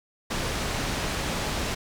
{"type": "low-pass noise", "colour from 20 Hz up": "pink", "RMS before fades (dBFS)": -29, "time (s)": [0.3, 1.75], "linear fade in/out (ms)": 10, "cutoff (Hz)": 7200, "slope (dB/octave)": 12, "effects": []}